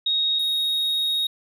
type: tone pair in turn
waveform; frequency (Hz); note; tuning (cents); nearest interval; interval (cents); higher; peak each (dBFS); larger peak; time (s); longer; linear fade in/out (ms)
sine / triangle; 3754 / 3754; A#7 / A#7; +11 / +11; unison; 0; neither; -19; neither; 0.06-0.39 / 0.39-1.27; second; 5
effects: none